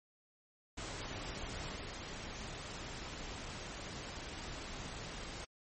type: noise with level steps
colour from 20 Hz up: pink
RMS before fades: -43 / -45 dBFS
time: 0.77-5.45 s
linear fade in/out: 10 ms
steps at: 1.76 s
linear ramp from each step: 2 ms
effects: MP3 32 kbps